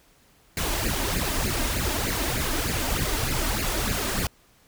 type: noise with flanger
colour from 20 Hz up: pink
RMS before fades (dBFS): -26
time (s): 0.57-4.27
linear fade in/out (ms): 2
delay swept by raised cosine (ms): 0.43 to 3.33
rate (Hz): 3.3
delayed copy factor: +0.8
effects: pink hiss -59 dBFS RMS until 4.67 s